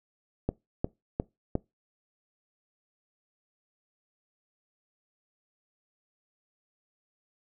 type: click train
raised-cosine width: 2 ms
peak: -13 dBFS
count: 4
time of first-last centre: 0.49-1.554 s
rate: 2.82 Hz
effects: noise-tail reverb RT60 0.2 s tail -22 dB re dry